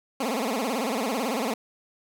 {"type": "tone with vibrato", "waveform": "15% pulse", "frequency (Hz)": 242.1, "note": "B3", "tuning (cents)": -34, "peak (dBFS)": -19, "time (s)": [0.2, 1.54], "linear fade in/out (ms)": 5, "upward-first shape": "sine", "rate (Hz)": 18, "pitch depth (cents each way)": 230, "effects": []}